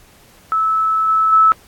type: tone with level steps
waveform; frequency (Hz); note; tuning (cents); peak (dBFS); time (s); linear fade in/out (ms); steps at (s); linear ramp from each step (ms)
sine; 1305; E6; -18; -13 / -11 / -7; 0.52-1.52; 0; 1.08 / 1.32; 10
effects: pink hiss -48 dBFS RMS until 1.67 s + AAC 64 kbps